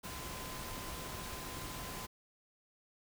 sine tone in noise, 1026 Hz, C6, 34 cents flat, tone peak -51 dBFS, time 0.03-2.07 s, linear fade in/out 20 ms, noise pink, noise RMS -44 dBFS, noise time 0.03-2.07 s, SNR -10 dB, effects none

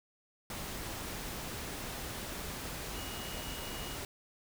sine tone in noise, 2888 Hz, F#7, 43 cents flat, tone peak -48 dBFS, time 2.96-3.96 s, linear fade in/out 2 ms, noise pink, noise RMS -41 dBFS, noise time 0.5-4.05 s, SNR -10 dB, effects none

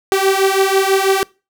sawtooth beating tone pair, 383.9 / 390 Hz, G4 / G4, -36 / -9 cents, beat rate 6.1 Hz, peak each -11 dBFS, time 0.12-1.23 s, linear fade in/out 0 ms, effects noise-tail reverb RT60 0.3 s tail -24 dB re dry

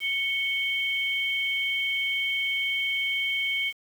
sine tone pair together, 2217 / 3135 Hz, C#7 / G7, 0 / -1 cents, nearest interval tritone, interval 599 cents, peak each -26 / -29 dBFS, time 0-3.73 s, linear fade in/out 50 ms, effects 8-bit

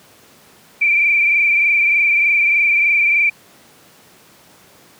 sine tone with frequency modulation, 2349 Hz, D7, in tune, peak -11 dBFS, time 0.81-3.3 s, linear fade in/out 10 ms, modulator 23.3 Hz, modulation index 2.6, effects pink hiss -47 dBFS RMS until 4.99 s + high-pass 150 Hz 12 dB/octave

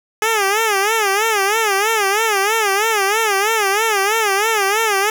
10% pulse tone with vibrato, 419 Hz, G#4, 15 cents sharp, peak -6 dBFS, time 0.22-5.1 s, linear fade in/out 2 ms, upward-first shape sine, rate 3.1 Hz, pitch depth 140 cents each way, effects none

